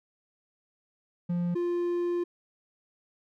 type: tone pair in turn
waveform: triangle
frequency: 174.61 / 349.2 Hz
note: F3 / F4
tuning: 0 / 0 cents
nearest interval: octave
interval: 1200 cents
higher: second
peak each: -24 dBFS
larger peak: neither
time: 1.29-1.55 / 1.55-2.24 s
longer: second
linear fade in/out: 10 ms
effects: none